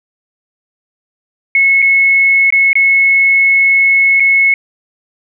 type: tone with dropouts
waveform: sine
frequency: 2189 Hz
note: C#7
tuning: 22 cents flat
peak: -6 dBFS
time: 1.55-4.54 s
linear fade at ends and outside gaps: 2 ms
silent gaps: 1.82-1.824 / 2.504-2.524 / 2.731-2.754 / 4.199-4.203 s
effects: none